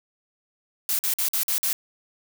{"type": "noise bursts", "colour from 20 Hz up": "blue", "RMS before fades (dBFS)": -24, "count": 6, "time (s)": [0.89, 1.729], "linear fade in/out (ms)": 0, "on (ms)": 99, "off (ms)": 49, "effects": []}